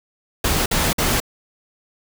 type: noise bursts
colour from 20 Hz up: pink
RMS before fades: -19 dBFS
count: 3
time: 0.44-1.202 s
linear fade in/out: 5 ms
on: 220 ms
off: 51 ms
effects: none